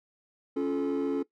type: chord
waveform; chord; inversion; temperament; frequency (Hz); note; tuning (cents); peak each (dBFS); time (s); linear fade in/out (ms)
triangle; Db augmented; none; just; 277.2 / 346.5 / 433.1; Db4 / F4 / A4; 0 / -14 / -27; -26 / -31 / -28; 0.56-1.23; 10
effects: noise-tail reverb RT60 0.1 s tail -19 dB re dry + tanh soft clip ceiling -20 dBFS